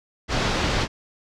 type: low-pass noise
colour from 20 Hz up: pink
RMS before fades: -23 dBFS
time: 0.28-0.88 s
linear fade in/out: 50 ms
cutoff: 5600 Hz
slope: 24 dB/octave
effects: none